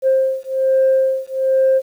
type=beating tone pair; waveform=sine; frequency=528 / 529.2 Hz; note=C5 / C5; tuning=+16 / +20 cents; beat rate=1.2 Hz; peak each=-15 dBFS; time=0.02-1.82 s; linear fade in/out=50 ms; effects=tanh soft clip ceiling -7 dBFS + 8-bit